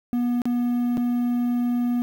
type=tone with dropouts; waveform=triangle; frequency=242.4 Hz; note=B3; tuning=32 cents flat; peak=-18 dBFS; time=0.13-2.02 s; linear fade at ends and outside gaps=0 ms; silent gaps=0.418-0.455 / 0.971-0.978 s; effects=8-bit